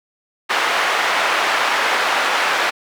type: band-pass noise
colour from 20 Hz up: white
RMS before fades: -18 dBFS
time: 0.49-2.71 s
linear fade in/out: 20 ms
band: 620 to 1900 Hz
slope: 12 dB/octave
effects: none